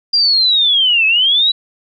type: linear two-way sweep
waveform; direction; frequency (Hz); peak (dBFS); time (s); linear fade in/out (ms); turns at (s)
sine; down then up; 4833 to 2553 to 3963; -9; 0.13-1.52; 10; 1.06
effects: none